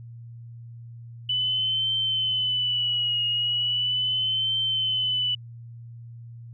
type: tone with vibrato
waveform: sine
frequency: 2987 Hz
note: F#7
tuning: 16 cents sharp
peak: -22 dBFS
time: 1.29-5.35 s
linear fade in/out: 5 ms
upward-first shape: triangle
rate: 0.38 Hz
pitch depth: 70 cents each way
effects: added 117 Hz sine -39 dBFS peak until 6.53 s